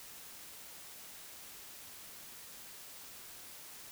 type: silence
effects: white hiss -51 dBFS RMS until 3.91 s